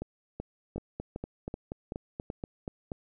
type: two click trains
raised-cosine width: 2 ms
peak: -22 / -22 dBFS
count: 7 / 10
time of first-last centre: 0.02-2.301 / 0.76-2.918 s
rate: 2.63 / 4.17 Hz
effects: none